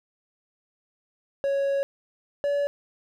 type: tone pair in turn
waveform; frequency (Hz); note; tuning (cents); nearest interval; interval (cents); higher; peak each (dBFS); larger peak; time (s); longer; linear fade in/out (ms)
triangle; 554.4 / 571.3; C#5 / D5; 0 / -48; minor second; 52; second; -20; neither; 1.44-1.83 / 2.44-2.67; first; 0
effects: none